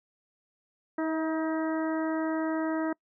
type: harmonic tone with a mistuned harmonic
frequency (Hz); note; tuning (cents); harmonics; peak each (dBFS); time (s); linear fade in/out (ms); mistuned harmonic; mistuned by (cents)
317.8; D#4; +37; 1 / 2 / 3 / 4 / 5 / 6; -28 / -34 / -38 / -40 / -42 / -44; 0.98-2.93; 5; 2; +17
effects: noise-tail reverb RT60 0.1 s tail -26 dB re dry